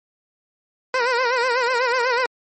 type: tone with vibrato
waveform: 15% pulse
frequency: 493.9 Hz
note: B4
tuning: in tune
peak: -11 dBFS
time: 0.94-2.26 s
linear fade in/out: 2 ms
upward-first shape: sine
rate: 8.1 Hz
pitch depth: 100 cents each way
effects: low-pass 5000 Hz 12 dB/octave + MP3 32 kbps